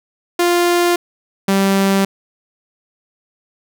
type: tone pair in turn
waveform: sawtooth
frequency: 349.2 / 195.19 Hz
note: F4 / G3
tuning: 0 / -7 cents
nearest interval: minor seventh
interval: 1007 cents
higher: first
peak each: -8 dBFS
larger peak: neither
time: 0.39-0.96 / 1.48-2.05 s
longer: neither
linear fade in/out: 5 ms
effects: none